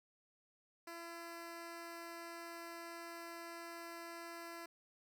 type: tone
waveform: 10% pulse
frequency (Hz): 337.7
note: E4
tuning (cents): +42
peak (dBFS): -39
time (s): 0.87-4.66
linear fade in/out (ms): 5
effects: none